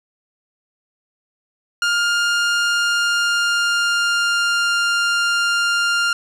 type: tone with pitch glide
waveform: sawtooth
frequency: 1409 to 1399.3 Hz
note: F6 to F6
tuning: +15 to +3 cents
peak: -12 dBFS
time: 1.82-6.13 s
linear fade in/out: 2 ms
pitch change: -12 cents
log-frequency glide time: 2.6-4.72 s
effects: low-pass 7000 Hz 12 dB/octave + 9-bit